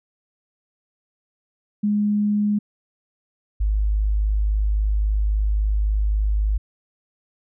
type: tone pair in turn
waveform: sine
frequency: 207.7 / 51.83 Hz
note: G#3 / G#1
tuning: 0 / -3 cents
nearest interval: 2 octaves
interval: 2403 cents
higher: first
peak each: -17 dBFS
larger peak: neither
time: 1.83-2.59 / 3.6-6.58 s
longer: second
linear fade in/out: 10 ms
effects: none